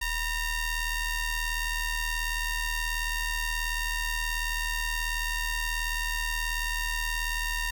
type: ring-modulated tone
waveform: sawtooth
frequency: 932.3 Hz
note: A#5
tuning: in tune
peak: -21 dBFS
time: 0.01-7.71 s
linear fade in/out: 10 ms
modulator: 893 Hz
effects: 8-bit